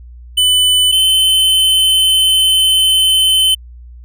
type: tone pair in turn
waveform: square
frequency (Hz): 3000 / 3058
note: F#7 / G7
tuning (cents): +23 / -44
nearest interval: unison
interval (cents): 33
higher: second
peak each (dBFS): -9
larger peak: neither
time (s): 0.37-0.92 / 0.92-3.55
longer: second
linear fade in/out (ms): 10
effects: added 60 Hz sine -32 dBFS peak until 4.04 s